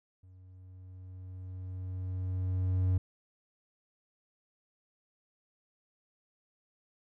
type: tone with level ramp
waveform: triangle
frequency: 92.5 Hz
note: F#2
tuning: in tune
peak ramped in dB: -51 to -22 dBFS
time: 0.23-2.98 s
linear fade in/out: 5 ms
effects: none